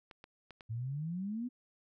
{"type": "clicks", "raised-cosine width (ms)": 0.3, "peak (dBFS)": -34, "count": 4, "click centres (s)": [0.112, 0.241, 0.507, 0.608]}
{"type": "exponential sweep", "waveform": "sine", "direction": "up", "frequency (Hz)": [108.3, 254.2], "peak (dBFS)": -35, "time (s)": [0.69, 1.49], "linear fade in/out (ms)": 20}
{"effects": []}